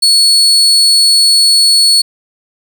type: tone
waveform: 35% pulse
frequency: 4400 Hz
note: C#8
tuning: 14 cents flat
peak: -4 dBFS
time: 0.02-2.02 s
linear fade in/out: 10 ms
effects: none